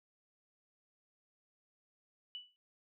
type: tone with exponential decay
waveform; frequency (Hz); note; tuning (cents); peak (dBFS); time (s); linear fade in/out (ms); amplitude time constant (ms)
sine; 2962; F#7; +1; -39; 2.35-2.56; 0; 44
effects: none